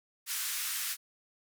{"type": "band-pass noise", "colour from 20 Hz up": "white", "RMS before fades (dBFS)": -35, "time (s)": [0.26, 0.97], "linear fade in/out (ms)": 50, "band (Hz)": [1300, 16000], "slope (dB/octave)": 24, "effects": []}